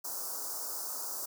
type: band-stop noise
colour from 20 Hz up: white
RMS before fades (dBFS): -38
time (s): 0.04-1.26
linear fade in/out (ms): 10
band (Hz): 1400 to 4900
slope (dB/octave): 48
effects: high-pass 400 Hz 12 dB/octave